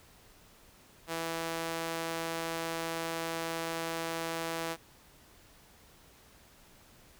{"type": "tone with high-pass filter", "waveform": "sawtooth", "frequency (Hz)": 164.81, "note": "E3", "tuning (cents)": 0, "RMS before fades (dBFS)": -36, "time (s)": [1.07, 4.77], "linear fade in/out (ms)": 50, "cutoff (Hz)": 440, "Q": 0.73, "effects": ["pink hiss -59 dBFS RMS until 7.19 s"]}